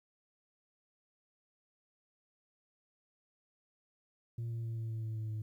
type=tone with pitch steps; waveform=sine; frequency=116.54 / 115.33 / 114.14 / 112.96 / 111.79 / 110.64 / 109.49 / 108.36 Hz; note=A#2 / A#2 / A#2 / A2 / A2 / A2 / A2 / A2; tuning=0 / -18 / -36 / +46 / +28 / +10 / -8 / -26 cents; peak=-33 dBFS; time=4.38-5.42 s; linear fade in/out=5 ms; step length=130 ms; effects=tanh soft clip ceiling -35 dBFS + 12-bit